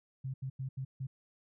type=tone bursts at uneven times; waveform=sine; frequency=132.5 Hz; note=C3; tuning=22 cents sharp; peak=-35 dBFS; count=5; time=0.24-0.34 / 0.42-0.5 / 0.59-0.69 / 0.77-0.85 / 1-1.07 s; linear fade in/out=10 ms; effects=none